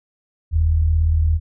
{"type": "tone pair together", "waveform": "sine", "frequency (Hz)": [42.27, 79.8], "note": ["E1", "D#2"], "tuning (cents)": [44, 44], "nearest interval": "major seventh", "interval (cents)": 1100, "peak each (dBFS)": [-21, -14], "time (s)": [0.51, 1.4], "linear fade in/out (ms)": 50, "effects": []}